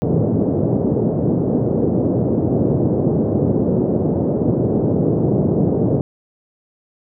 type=band-pass noise; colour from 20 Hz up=pink; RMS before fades=-17 dBFS; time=0.02-6.01 s; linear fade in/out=0 ms; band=110 to 510 Hz; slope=24 dB/octave; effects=none